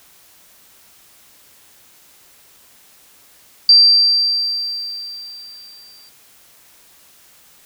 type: tone with exponential decay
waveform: sine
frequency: 4699 Hz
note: D8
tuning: in tune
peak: -4 dBFS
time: 3.69-6.09 s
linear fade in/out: 2 ms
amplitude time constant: 520 ms
effects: white hiss -49 dBFS RMS until 7.65 s